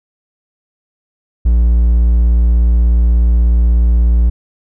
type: tone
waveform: triangle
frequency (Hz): 58.3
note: A#1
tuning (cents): +1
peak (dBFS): -5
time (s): 1.45-4.3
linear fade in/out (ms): 10
effects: none